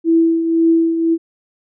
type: tone with tremolo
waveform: sine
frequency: 329.6 Hz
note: E4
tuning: in tune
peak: -8 dBFS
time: 0.04-1.18 s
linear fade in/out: 50 ms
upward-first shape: triangle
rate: 1.9 Hz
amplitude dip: 60%
effects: none